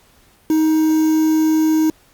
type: tone with quantisation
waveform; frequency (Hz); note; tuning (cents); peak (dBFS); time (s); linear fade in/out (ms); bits
triangle; 314.4; D#4; +18; -10; 0.5-1.9; 2; 5
effects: pink hiss -53 dBFS RMS until 2.13 s + Opus 48 kbps